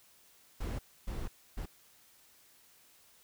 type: noise bursts at uneven times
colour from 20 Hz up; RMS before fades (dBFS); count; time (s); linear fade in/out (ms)
brown; -37; 3; 0.6-0.79 / 1.07-1.28 / 1.57-1.66; 10
effects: white hiss -63 dBFS RMS until 3.23 s